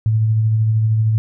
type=tone with tremolo; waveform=sine; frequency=110 Hz; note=A2; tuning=in tune; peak=-11 dBFS; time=0.06-1.18 s; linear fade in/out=0 ms; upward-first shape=triangle; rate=13 Hz; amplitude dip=30%; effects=none